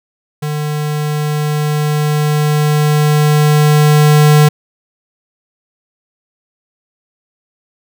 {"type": "tone with level ramp", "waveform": "square", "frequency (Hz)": 150, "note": "D3", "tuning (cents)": 37, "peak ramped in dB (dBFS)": [-17, -5], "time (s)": [0.42, 4.49], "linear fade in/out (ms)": 10, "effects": []}